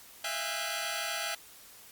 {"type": "tone cluster", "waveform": "10% pulse", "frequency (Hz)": [652, 684, 813, 1506], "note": ["E5", "F5", "G#5", "F#6"], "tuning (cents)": [-19, -36, -37, 30], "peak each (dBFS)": -30, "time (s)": [0.24, 1.35], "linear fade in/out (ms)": 5, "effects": ["white hiss -53 dBFS RMS until 1.91 s", "Opus 48 kbps"]}